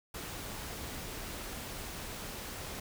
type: noise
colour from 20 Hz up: pink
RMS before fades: -42 dBFS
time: 0.14-2.8 s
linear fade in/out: 5 ms
effects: none

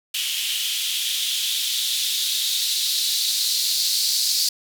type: noise with band-pass filter sweep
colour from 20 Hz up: violet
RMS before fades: -23 dBFS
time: 0.14-4.49 s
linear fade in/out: 5 ms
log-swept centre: 3000 to 4500 Hz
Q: 4.1
effects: none

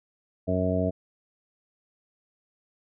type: harmonic tone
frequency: 92.1 Hz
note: F#2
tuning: 7 cents flat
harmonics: 1 / 2 / 3 / 4 / 5 / 6 / 7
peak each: -29 / -29 / -30 / -39 / -32 / -35 / -28 dBFS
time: 0.47-0.91 s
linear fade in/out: 20 ms
effects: none

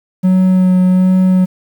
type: tone with vibrato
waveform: triangle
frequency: 184.7 Hz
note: F#3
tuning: 3 cents flat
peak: -5 dBFS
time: 0.23-1.46 s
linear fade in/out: 20 ms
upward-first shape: sine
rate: 1.3 Hz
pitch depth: 13 cents each way
effects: 7-bit

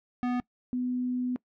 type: tone pair in turn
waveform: square / sine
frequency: 246.9 / 249.6 Hz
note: B3 / B3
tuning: 0 / +19 cents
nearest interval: unison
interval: 19 cents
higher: second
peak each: -27 dBFS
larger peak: neither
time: 0.23-0.4 / 0.73-1.36 s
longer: second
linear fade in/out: 0 ms
effects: noise-tail reverb RT60 0.1 s tail -22 dB re dry + low-pass 2000 Hz 12 dB/octave

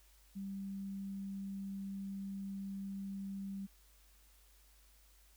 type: tone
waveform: sine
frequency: 196 Hz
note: G3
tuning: in tune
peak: -40 dBFS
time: 0.35-3.67 s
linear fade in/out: 20 ms
effects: added 50 Hz sine -64 dBFS peak until 5.36 s + white hiss -68 dBFS RMS until 5.36 s

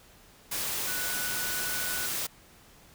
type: tone in noise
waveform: sine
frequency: 1480 Hz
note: F#6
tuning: in tune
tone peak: -36 dBFS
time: 0.87-2.07 s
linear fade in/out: 10 ms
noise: white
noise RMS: -32 dBFS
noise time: 0.51-2.27 s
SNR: -7 dB
effects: pink hiss -56 dBFS RMS until 2.94 s

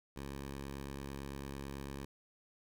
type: tone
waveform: 10% pulse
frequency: 69 Hz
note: C#2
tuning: 7 cents flat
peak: -34 dBFS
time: 0.16-2.05 s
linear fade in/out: 5 ms
effects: none

